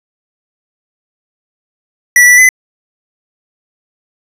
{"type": "tone with pitch steps", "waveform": "square", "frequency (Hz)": [1954, 1965, 2022], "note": ["B6", "B6", "B6"], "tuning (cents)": [-19, -9, 40], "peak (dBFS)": -3, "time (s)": [2.16, 2.49], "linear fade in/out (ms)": 2, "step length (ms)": 110, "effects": ["resampled to 32000 Hz", "7-bit"]}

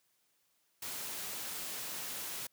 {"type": "noise", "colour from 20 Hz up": "white", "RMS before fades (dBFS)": -41, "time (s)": [0.82, 2.47], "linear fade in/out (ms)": 5, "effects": ["white hiss -75 dBFS RMS until 2.52 s", "high-pass 100 Hz 12 dB/octave"]}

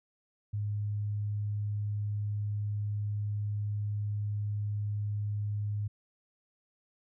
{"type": "tone", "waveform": "sine", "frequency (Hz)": 103.83, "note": "G#2", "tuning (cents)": 0, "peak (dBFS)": -30, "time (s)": [0.53, 5.88], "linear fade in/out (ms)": 10, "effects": []}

